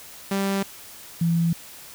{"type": "tone pair in turn", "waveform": ["sawtooth", "sine"], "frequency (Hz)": [196.2, 167.67], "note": ["G3", "E3"], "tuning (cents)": [2, 30], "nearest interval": "minor third", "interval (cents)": 272, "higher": "first", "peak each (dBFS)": -18, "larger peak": "neither", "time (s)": [[0.31, 0.63], [1.21, 1.53]], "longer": "neither", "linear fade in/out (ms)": 5, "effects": ["white hiss -43 dBFS RMS until 1.94 s"]}